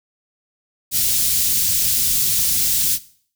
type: band-stop noise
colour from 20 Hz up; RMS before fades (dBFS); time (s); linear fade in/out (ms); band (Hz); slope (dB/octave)
white; -18; 0.91-2.99; 50; 160 to 4200; 12
effects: noise-tail reverb RT60 0.5 s tail -17 dB re dry